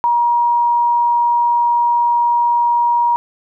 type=tone; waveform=sine; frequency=951 Hz; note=A#5; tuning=34 cents sharp; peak=-11 dBFS; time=0.04-3.16 s; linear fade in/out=0 ms; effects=none